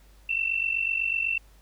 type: tone pair together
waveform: sine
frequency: 2665 / 2713 Hz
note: E7 / E7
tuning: +18 / +49 cents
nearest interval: unison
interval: 31 cents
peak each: -27 dBFS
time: 0.29-1.38 s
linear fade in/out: 5 ms
effects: added 50 Hz sine -52 dBFS peak until 1.61 s + pink hiss -61 dBFS RMS until 1.61 s